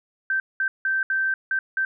sine tone bursts at uneven times, 1557 Hz, G6, 12 cents flat, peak -20 dBFS, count 6, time 0.3-0.4 / 0.6-0.68 / 0.85-1.03 / 1.1-1.34 / 1.51-1.59 / 1.77-1.85 s, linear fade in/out 2 ms, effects none

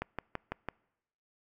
click train, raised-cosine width 0.5 ms, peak -19 dBFS, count 5, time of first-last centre 0.02-0.687 s, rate 6 Hz, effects noise-tail reverb RT60 0.9 s tail -26 dB re dry

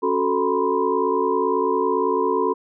sine tone cluster, 276.8 / 371.2 / 441 / 974 / 1032 Hz, C#4 / F#4 / A4 / B5 / C6, -2 / +6 / +4 / -24 / -24 cents, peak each -27 / -23 / -22 / -25 / -26 dBFS, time 0.02-2.54 s, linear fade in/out 20 ms, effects none

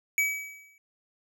square tone with exponential decay, 2281 Hz, C#7, 49 cents sharp, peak -21 dBFS, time 0.18-0.78 s, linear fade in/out 1 ms, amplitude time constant 130 ms, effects none

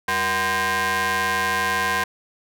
sawtooth ring-modulated tone, 278.7 Hz, C#4, 9 cents sharp, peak -13 dBFS, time 0.08-2.04 s, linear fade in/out 5 ms, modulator 1310 Hz, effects none

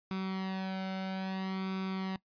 sawtooth tone with flanger, 189.8 Hz, F#3, 44 cents sharp, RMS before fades -36 dBFS, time 0.11-2.16 s, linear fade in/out 0 ms, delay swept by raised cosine 0.83 to 1.37 ms, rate 0.6 Hz, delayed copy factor +0.7, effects noise-tail reverb RT60 0.1 s tail -20 dB re dry + resampled to 11025 Hz

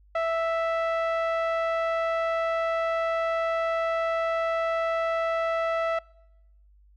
sawtooth tone with low-pass filter, 659.3 Hz, E5, in tune, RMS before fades -26 dBFS, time 0.15-5.99 s, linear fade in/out 5 ms, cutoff 1800 Hz, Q 0.93, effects noise-tail reverb RT60 0.9 s tail -26 dB re dry + added 50 Hz sine -54 dBFS peak until 6.96 s

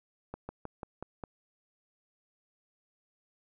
slowing click train, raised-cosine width 1 ms, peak -25 dBFS, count 6, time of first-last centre 0.34-1.238 s, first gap 150 ms, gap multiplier 1.09, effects none

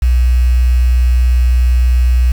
sine tone with quantisation, 61.6 Hz, B1, 4 cents flat, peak -7 dBFS, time 0.02-2.32 s, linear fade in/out 5 ms, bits 5, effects none

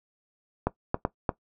clicks, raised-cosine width 1 ms, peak -10 dBFS, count 4, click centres 0.67 / 0.944 / 1.051 / 1.292 s, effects noise-tail reverb RT60 0.1 s tail -17 dB re dry

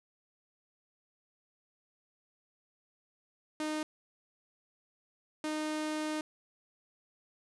sawtooth tone bursts at uneven times, 307.6 Hz, D#4, 20 cents flat, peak -29 dBFS, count 2, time 3.6-3.83 / 5.44-6.21 s, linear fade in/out 2 ms, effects resampled to 24000 Hz + 11-bit

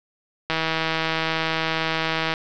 click train, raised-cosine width 0.3 ms, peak -7 dBFS, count 297, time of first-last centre 0.5-2.339 s, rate 161 Hz, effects resampled to 16000 Hz + 7-bit

